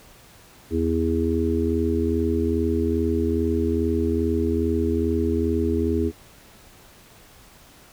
harmonic tone, 82.41 Hz, E2, in tune, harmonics 1 / 3 / 4 / 5, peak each -25 / -25 / -25 / -25 dBFS, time 0.7-6.12 s, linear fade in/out 50 ms, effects pink hiss -50 dBFS RMS until 7.92 s

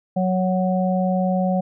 harmonic tone, 185 Hz, F#3, in tune, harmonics 1 / 3 / 4, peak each -19 / -24 / -25 dBFS, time 0.16-1.61 s, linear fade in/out 10 ms, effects none

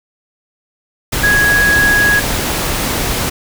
sine tone in noise, 1661.2 Hz, G#6, in tune, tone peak -9 dBFS, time 1.23-2.2 s, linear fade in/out 10 ms, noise pink, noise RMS -17 dBFS, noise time 1.12-3.3 s, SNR +5 dB, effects none

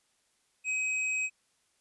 triangle tone with hard clipping, 2532 Hz, D#7, 30 cents sharp, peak -30 dBFS, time 0.64-1.3 s, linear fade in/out 50 ms, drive 14 dB, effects white hiss -72 dBFS RMS until 1.8 s + resampled to 24000 Hz

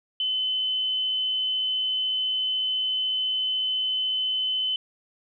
sine tone, 3038 Hz, F#7, 45 cents sharp, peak -23 dBFS, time 0.2-4.76 s, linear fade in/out 2 ms, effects none

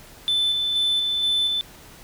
sine tone with tremolo, 3520 Hz, A7, in tune, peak -16 dBFS, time 0.28-1.61 s, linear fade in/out 0 ms, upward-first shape square, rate 2.1 Hz, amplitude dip 35%, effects tanh soft clip ceiling -17 dBFS + pink hiss -46 dBFS RMS until 2.03 s

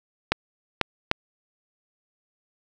clicks, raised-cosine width 0.3 ms, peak -3 dBFS, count 3, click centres 0.32 / 0.813 / 1.114 s, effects none

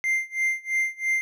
triangle tone with tremolo, 2093 Hz, C7, in tune, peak -18 dBFS, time 0.04-1.21 s, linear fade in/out 0 ms, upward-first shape sine, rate 3 Hz, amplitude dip 95%, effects none

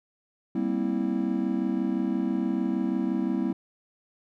triangle chord, C dominant seventh, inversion second, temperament just, 196.22 / 235.5 / 261.6 / 327 Hz, G3 / Bb3 / C4 / E4, +2 / +18 / 0 / -14 cents, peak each -28 dBFS, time 0.55-3.53 s, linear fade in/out 5 ms, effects none

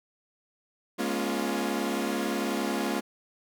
sawtooth chord, Bb minor seventh, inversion third, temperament equal with one note detuned, 207.7 / 238.9 / 277.2 / 349.2 Hz, Ab3 / Bb3 / Db4 / F4, 0 / +43 / 0 / 0 cents, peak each -29 dBFS, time 0.98-3.01 s, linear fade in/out 20 ms, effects none

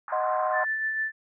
white band-pass noise, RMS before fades -37 dBFS, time 0.08-0.65 s, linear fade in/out 2 ms, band 800 to 1600 Hz, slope 48 dB/octave
sine chord, C diminished, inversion first, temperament equal, 622.3 / 740 / 1046.5 Hz, Eb5 / Gb5 / C6, 0 / 0 / 0 cents, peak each -28 / -28 / -28 dBFS, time 0.12-0.64 s, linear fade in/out 5 ms
sine tone with tremolo, 1760 Hz, A6, in tune, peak -24 dBFS, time 0.52-1.12 s, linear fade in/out 50 ms, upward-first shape sine, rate 6.6 Hz, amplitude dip 35%
effects none

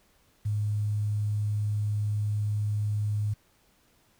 sine tone with quantisation, 104.7 Hz, G#2, 15 cents sharp, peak -25 dBFS, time 0.45-3.34 s, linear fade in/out 10 ms, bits 9, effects pink hiss -65 dBFS RMS until 4.19 s

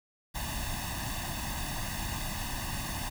pink noise with comb filter, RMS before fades -35 dBFS, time 0.34-3.1 s, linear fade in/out 20 ms, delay 1.1 ms, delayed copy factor +0.9, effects none

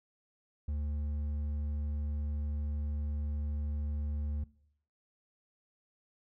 triangle tone with hard clipping, 73.9 Hz, D2, 11 cents sharp, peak -33 dBFS, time 0.68-4.44 s, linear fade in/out 5 ms, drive 7 dB, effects noise-tail reverb RT60 0.7 s tail -21 dB re dry

